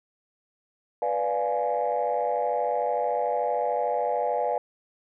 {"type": "chord", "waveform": "sine", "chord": "B diminished seventh", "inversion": "none", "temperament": "equal with one note detuned", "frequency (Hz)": [493.9, 587.3, 698.5, 837.4], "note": ["B4", "D5", "F5", "Ab5"], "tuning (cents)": [0, 0, 0, 14], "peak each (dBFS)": -28, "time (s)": [1.02, 4.58], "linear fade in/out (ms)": 2, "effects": ["tanh soft clip ceiling -16 dBFS"]}